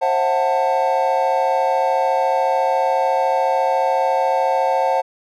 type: chord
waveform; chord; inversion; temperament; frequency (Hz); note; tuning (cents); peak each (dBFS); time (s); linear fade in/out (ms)
triangle; F# half-diminished seventh; second; just; 532.8 / 666 / 740 / 888; C5 / E5 / F#5 / A5; +31 / +18 / 0 / +16; -18 / -23 / -18 / -18; 0.01-5.02; 20
effects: none